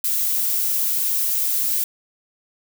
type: noise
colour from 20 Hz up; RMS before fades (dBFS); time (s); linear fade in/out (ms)
violet; -21; 0.04-1.84; 2
effects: none